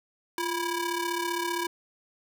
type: ring-modulated tone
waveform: sawtooth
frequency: 659.3 Hz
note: E5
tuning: in tune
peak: -21 dBFS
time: 0.38-1.67 s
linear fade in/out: 2 ms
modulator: 312 Hz
effects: none